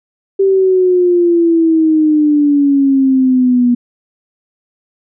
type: exponential sweep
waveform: sine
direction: down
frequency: 392 to 241.2 Hz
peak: -7 dBFS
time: 0.39-3.75 s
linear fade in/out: 10 ms
effects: none